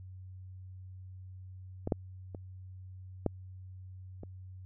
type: clicks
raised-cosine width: 2 ms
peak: -21 / -14 / -29 / -15 / -30 dBFS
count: 5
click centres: 1.874 / 1.922 / 2.348 / 3.263 / 4.234 s
effects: added 93 Hz sine -45 dBFS peak until 4.65 s